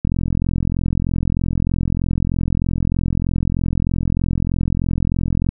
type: click train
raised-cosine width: 5 ms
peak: -7 dBFS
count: 236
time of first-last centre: 0.05-5.49 s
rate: 43.2 Hz
effects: none